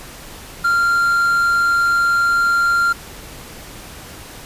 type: tone with quantisation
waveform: triangle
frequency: 1388 Hz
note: F6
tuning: 11 cents flat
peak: -11 dBFS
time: 0.64-2.93 s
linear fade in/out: 10 ms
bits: 6
effects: pink hiss -36 dBFS RMS until 4.45 s + resampled to 32000 Hz